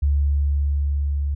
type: tone with level ramp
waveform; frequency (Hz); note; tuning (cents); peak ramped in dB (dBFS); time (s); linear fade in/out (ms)
sine; 71.4; D2; -48; -15 to -20; 0.02-1.35; 10
effects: none